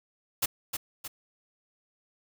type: noise with echo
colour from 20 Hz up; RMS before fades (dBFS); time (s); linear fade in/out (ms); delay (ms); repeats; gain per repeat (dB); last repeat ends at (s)
white; -26; 0.42-0.46; 10; 310; 2; -6; 1.08
effects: none